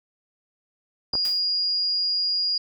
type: tone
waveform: sine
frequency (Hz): 4857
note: D#8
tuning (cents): -43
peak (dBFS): -21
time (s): 1.13-2.58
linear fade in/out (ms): 5
type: clicks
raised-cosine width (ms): 1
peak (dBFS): -20 / -19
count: 2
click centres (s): 1.137 / 1.153
type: noise with exponential decay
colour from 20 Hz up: white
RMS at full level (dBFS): -35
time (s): 1.25-1.48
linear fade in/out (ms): 0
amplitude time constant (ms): 49
effects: none